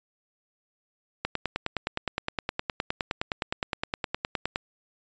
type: click train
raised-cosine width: 0.3 ms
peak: -11 dBFS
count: 33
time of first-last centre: 1.25-4.559 s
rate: 9.67 Hz
effects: resampled to 16000 Hz